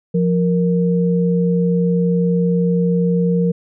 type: tone pair together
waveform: sine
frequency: 174.61 / 466.2 Hz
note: F3 / A#4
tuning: 0 / 0 cents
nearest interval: octave + perfect fourth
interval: 1700 cents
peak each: -14 / -19 dBFS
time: 0.14-3.52 s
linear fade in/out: 10 ms
effects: none